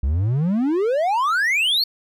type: exponential sweep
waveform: triangle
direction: up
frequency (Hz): 62.8 to 4512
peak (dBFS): -15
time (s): 0.03-1.84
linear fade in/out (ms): 5
effects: none